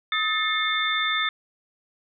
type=tone cluster; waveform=sine; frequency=1270 / 1771 / 2154 / 3565 Hz; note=D#6 / A6 / C7 / A7; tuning=+35 / +11 / +50 / +22 cents; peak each=-27 / -28 / -28 / -26 dBFS; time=0.12-1.29 s; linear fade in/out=2 ms; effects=none